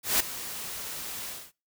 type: noise with ADSR envelope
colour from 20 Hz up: white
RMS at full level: -22 dBFS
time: 0.03-1.52 s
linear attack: 170 ms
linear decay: 8 ms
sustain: -15 dB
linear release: 240 ms
effects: noise-tail reverb RT60 0.3 s tail -24 dB re dry